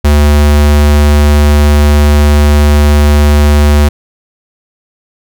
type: tone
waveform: square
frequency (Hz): 73.6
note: D2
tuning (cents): +4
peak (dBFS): -4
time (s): 0.04-3.89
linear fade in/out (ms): 10
effects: none